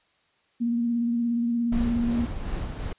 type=tone with vibrato; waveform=sine; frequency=235.7 Hz; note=A#3; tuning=19 cents sharp; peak=-22 dBFS; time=0.6-2.26 s; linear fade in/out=20 ms; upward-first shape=sine; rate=17 Hz; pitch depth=25 cents each way
type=noise with tremolo; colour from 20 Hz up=brown; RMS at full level=-29 dBFS; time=1.72-2.93 s; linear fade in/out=5 ms; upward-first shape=sine; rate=2.7 Hz; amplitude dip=35%
effects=white hiss -66 dBFS RMS until 2.98 s + resampled to 8000 Hz